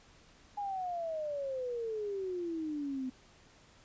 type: exponential sweep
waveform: sine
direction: down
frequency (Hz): 830.6 to 253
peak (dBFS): -34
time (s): 0.57-3.1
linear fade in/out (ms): 10
effects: pink hiss -61 dBFS RMS until 3.84 s + resampled to 16000 Hz